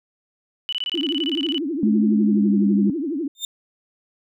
sine tone bursts, 2970 Hz, F#7, 6 cents sharp, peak -22 dBFS, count 16, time 0.69-1.58 s, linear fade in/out 0 ms, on 35 ms, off 22 ms
sine tone with vibrato, 303.9 Hz, D#4, 41 cents flat, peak -22 dBFS, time 0.94-3.28 s, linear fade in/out 5 ms, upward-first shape triangle, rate 12 Hz, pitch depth 290 cents each way
sine tone with pitch glide, 213.5 to 202 Hz, G#3 to G#3, +48 to -48 cents, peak -15 dBFS, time 1.83-2.9 s, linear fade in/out 2 ms, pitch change -96 cents, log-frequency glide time 2.11-2.57 s
30% pulse tone with exponential growth, 3621 Hz, A7, 49 cents sharp, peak -18 dBFS, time 3.35-3.45 s, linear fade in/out 2 ms, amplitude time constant 20 ms
effects none

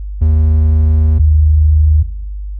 triangle / sine tone pair in turn, 77.78 / 76.75 Hz, D#2 / D#2, 0 / -23 cents, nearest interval unison, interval 23 cents, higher first, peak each -5 dBFS, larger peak neither, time 0.21-1.19 / 1.19-2.03 s, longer first, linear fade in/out 10 ms, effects noise-tail reverb RT60 0.9 s tail -18 dB re dry + added 50 Hz sine -20 dBFS peak until 2.59 s

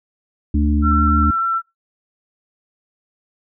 harmonic tone, 73.8 Hz, D2, 9 cents sharp, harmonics 1 / 3 / 4, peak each -15 / -20 / -21 dBFS, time 0.54-1.31 s, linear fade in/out 5 ms
sine tone with vibrato, 1347 Hz, E6, 37 cents sharp, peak -16 dBFS, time 0.82-1.62 s, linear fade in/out 50 ms, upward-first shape sine, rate 6.6 Hz, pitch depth 10 cents each way
effects noise-tail reverb RT60 0.2 s tail -24 dB re dry

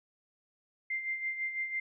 sine tone with tremolo, 2093 Hz, C7, in tune, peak -30 dBFS, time 0.9-1.8 s, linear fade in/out 5 ms, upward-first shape sine, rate 6 Hz, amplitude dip 60%, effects none

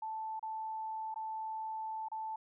sine tone with dropouts, 879 Hz, A5, 2 cents flat, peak -37 dBFS, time 0.02-2.36 s, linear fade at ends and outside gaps 5 ms, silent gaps 0.395-0.427 / 1.143-1.159 / 2.085-2.116 s, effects none

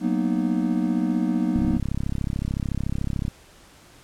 triangle chord, B major seventh, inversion second, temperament just, 185.21 / 231.5 / 246.9 / 308.7 Hz, F#3 / A#3 / B3 / D#4, +2 / -12 / 0 / -14 cents, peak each -24 dBFS, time 0-1.8 s, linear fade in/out 50 ms
click train, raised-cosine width 5 ms, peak -14 dBFS, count 59, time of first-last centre 1.56-3.281 s, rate 33.7 Hz
effects pink hiss -51 dBFS RMS until 4.03 s + low-pass 11000 Hz 12 dB/octave

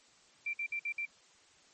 sine tone bursts, 2354 Hz, D7, 3 cents sharp, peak -33 dBFS, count 5, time 0.46-1.054 s, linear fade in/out 5 ms, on 74 ms, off 56 ms, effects white hiss -63 dBFS RMS until 1.73 s + MP3 32 kbps

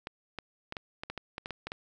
clicks, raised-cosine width 0.3 ms, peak -21 dBFS, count 12, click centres 0.071 / 0.387 / 0.724 / 0.768 / 1.035 / 1.1 / 1.177 / 1.381 / 1.459 / 1.507 / 1.67 / 1.719 s, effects none

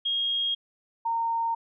sine tone pair in turn, 3259 / 919.3 Hz, G#7 / A#5, -33 / -24 cents, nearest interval octave + minor seventh, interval 2191 cents, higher first, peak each -24 dBFS, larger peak neither, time 0.05-0.55 / 1.05-1.55 s, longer neither, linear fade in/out 10 ms, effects none

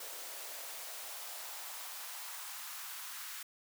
white noise with high-pass filter sweep, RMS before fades -45 dBFS, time 0-3.43 s, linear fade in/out 5 ms, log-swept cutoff 500 to 1300 Hz, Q 1.8, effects none

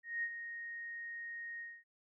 sine tone with ADSR envelope, 1864.7 Hz, A#6, in tune, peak -33 dBFS, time 0.03-1.84 s, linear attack 200 ms, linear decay 58 ms, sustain -9 dB, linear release 240 ms, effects none

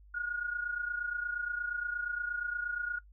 sine tone pair together, 1434.5 / 1463 Hz, F6 / F#6, +46 / -20 cents, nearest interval unison, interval 34 cents, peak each -33 / -39 dBFS, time 0.14-2.99 s, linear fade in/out 10 ms, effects noise-tail reverb RT60 0.1 s tail -22 dB re dry + added 50 Hz sine -54 dBFS peak until 3.12 s

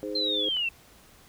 harmonic tone, 103.83 Hz, G#2, in tune, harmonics 3 / 4 / 5, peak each -35 / -35 / -35 dBFS, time 0.03-0.49 s, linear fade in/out 0 ms
sine linear sweep, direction down, 4177 to 2646 Hz, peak -25 dBFS, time 0.15-0.69 s, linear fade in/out 5 ms
click, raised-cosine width 0.3 ms, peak -28 dBFS, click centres 0.568 s
effects pink hiss -55 dBFS RMS until 1.28 s

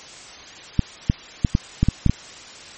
clicks, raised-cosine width 5 ms, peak -3 dBFS, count 8, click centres 0.793 / 1.099 / 1.448 / 1.551 / 1.83 / 1.886 / 2.063 / 2.096 s, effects white hiss -40 dBFS RMS until 2.77 s + MP3 32 kbps

